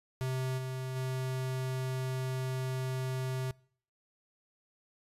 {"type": "tone with level steps", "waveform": "square", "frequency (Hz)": 130, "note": "C3", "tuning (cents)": -11, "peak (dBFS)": [-32, -36, -33], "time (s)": [0.21, 3.51], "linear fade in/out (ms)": 0, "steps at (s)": [0.57, 0.95], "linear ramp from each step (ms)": 20, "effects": ["noise-tail reverb RT60 0.6 s tail -25 dB re dry", "resampled to 32000 Hz"]}